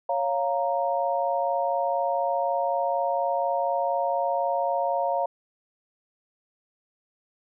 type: chord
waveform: sine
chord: Bb minor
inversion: first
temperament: equal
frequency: 554.4 / 698.5 / 932.3 Hz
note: Db5 / F5 / Bb5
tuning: 0 / 0 / 0 cents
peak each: -27 / -26 / -28 dBFS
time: 0.09-5.26 s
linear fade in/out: 5 ms
effects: none